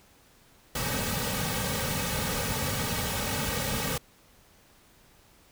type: noise with comb filter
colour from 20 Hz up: pink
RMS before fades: -30 dBFS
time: 0.75-3.98 s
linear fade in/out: 5 ms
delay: 2.9 ms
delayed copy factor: -1
effects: pink hiss -59 dBFS RMS until 5.51 s